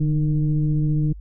sine tone with frequency modulation, 149.6 Hz, D3, 32 cents sharp, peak -17 dBFS, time 0-1.13 s, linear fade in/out 10 ms, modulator 157 Hz, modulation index 0.66, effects added 50 Hz sine -35 dBFS peak until 1.2 s

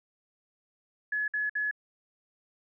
sine tone bursts, 1700 Hz, G#6, 40 cents sharp, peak -27 dBFS, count 3, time 1.12-1.712 s, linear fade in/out 5 ms, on 160 ms, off 56 ms, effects none

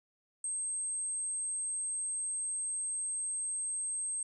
sine tone, 8372 Hz, C9, in tune, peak -33 dBFS, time 0.44-4.23 s, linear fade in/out 2 ms, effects none

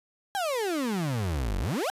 35% pulse exponential two-way sweep, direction down then up, 825 to 43.58 to 825 Hz, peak -25 dBFS, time 0.35-1.9 s, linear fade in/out 0 ms, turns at 1.58 s, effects resampled to 32000 Hz

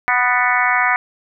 harmonic tone with a mistuned harmonic, 246.9 Hz, B3, in tune, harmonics 3 / 4 / 5 / 6 / 7 / 8 / 9, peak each -21 / -21 / -21 / -21 / -21 / -21 / -21 dBFS, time 0.08-0.96 s, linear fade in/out 0 ms, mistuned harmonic 7, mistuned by +37 cents, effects none

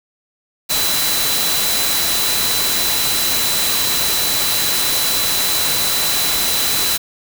sine tone in noise, 4000 Hz, B7, 21 cents sharp, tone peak -21 dBFS, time 0.69-6.98 s, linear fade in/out 20 ms, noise white, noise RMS -18 dBFS, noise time 0.69-6.98 s, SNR -6 dB, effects none

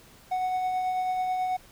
triangle tone with tremolo, 740 Hz, F#5, in tune, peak -22 dBFS, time 0.31-1.57 s, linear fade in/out 10 ms, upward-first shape triangle, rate 9.2 Hz, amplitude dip 30%, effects pink hiss -54 dBFS RMS until 1.71 s

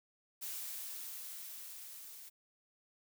blue noise with level ramp, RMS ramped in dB -42 to -52 dBFS, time 0.41-2.3 s, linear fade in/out 20 ms, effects none

